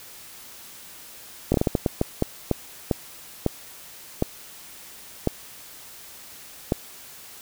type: slowing click train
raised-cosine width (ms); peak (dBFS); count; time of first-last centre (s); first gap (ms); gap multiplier
2; -6; 15; 1.52-6.722; 22; 1.38
effects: white hiss -44 dBFS RMS until 7.41 s